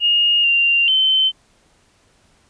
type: tone with pitch steps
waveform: sine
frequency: 2850 / 2779 / 3077 Hz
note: F7 / F7 / G7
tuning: +34 / -9 / -33 cents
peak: -12 dBFS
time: 0-1.32 s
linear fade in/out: 50 ms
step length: 440 ms
effects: pink hiss -57 dBFS RMS until 2.49 s + resampled to 22050 Hz